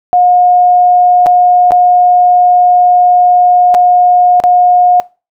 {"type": "tone with dropouts", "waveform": "sine", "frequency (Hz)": 718, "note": "F5", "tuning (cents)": 48, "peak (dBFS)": -4, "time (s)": [0.13, 5], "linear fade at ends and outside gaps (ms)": 0, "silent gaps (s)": [[1.261, 1.267], [1.708, 1.719], [3.743, 3.748], [4.401, 4.438]], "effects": ["noise-tail reverb RT60 0.3 s tail -22 dB re dry"]}